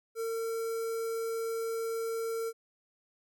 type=tone with notch filter; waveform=square; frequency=454.4 Hz; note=A#4; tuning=44 cents flat; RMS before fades=-34 dBFS; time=0.15-2.53 s; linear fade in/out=50 ms; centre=3000 Hz; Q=0.66; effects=none